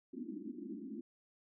pink band-pass noise, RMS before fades -45 dBFS, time 0.13-1.01 s, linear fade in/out 10 ms, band 200 to 350 Hz, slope 96 dB/octave, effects none

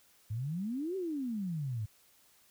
sine exponential two-way sweep, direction up then down, 101.5 to 392 to 101.5 Hz, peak -33 dBFS, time 0.3-1.86 s, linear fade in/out 10 ms, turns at 0.96 s, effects white hiss -65 dBFS RMS until 2.5 s

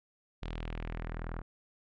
sawtooth tone with low-pass filter sweep, 40.7 Hz, E1, 21 cents flat, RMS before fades -39 dBFS, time 0.42-1.42 s, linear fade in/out 10 ms, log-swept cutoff 3600 to 1400 Hz, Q 2, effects none

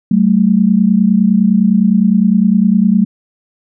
sine tone pair together, 190.19 / 220 Hz, F#3 / A3, +48 / 0 cents, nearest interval minor third, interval 252 cents, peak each -10 dBFS, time 0.11-3.05 s, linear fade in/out 5 ms, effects none

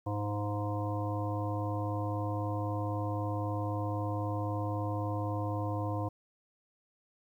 harmonic tone with a mistuned harmonic, 103.83 Hz, G#2, in tune, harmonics 1 / 3 / 5 / 7 / 9 / 10, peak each -33 / -38 / -40 / -41 / -43 / -43 dBFS, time 0.06-6.09 s, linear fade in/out 10 ms, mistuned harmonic 7, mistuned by -35 cents, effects 11-bit

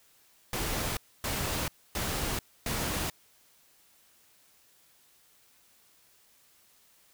pink noise bursts, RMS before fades -32 dBFS, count 4, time 0.53-3.1 s, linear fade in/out 2 ms, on 440 ms, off 270 ms, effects white hiss -63 dBFS RMS until 7.13 s

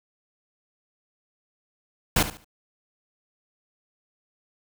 pink noise with echo, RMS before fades -20 dBFS, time 2.16-2.23 s, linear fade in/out 5 ms, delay 72 ms, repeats 3, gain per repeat -12 dB, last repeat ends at 2.446 s, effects none

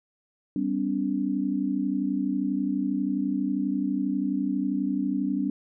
sine tone cluster, 196 / 254.2 / 286.4 Hz, G3 / C4 / D4, 0 / -50 / -43 cents, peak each -29 / -29 / -27 dBFS, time 0.56-5.5 s, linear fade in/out 2 ms, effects none

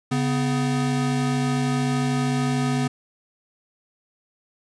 square tone pair together, 139.7 / 250.6 Hz, C#3 / B3, +14 / +25 cents, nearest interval minor seventh, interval 1011 cents, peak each -24 dBFS, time 0.11-2.88 s, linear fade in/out 10 ms, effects resampled to 22050 Hz + 9-bit

